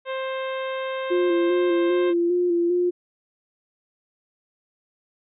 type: harmonic tone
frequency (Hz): 527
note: C5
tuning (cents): +12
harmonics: 1 / 2 / 3 / 4 / 5 / 6 / 7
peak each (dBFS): -27 / -33 / -37 / -39 / -41 / -43 / -44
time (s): 0.05-2.14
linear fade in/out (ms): 50
type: tone with vibrato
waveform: sine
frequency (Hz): 349.2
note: F4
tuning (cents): 0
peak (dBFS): -18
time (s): 1.1-2.91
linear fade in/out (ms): 20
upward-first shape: square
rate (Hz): 2.5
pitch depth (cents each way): 29
effects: none